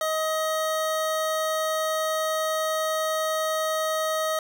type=tone; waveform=25% pulse; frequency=630 Hz; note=D#5; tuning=21 cents sharp; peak=-20 dBFS; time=0.01-4.39 s; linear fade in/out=2 ms; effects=none